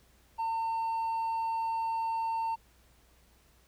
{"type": "tone with hard clipping", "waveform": "sine", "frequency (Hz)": 905, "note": "A5", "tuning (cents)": 48, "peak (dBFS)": -30, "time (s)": [0.38, 2.56], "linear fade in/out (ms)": 20, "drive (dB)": 2, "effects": ["added 60 Hz sine -64 dBFS peak until 3.67 s", "pink hiss -65 dBFS RMS until 3.67 s"]}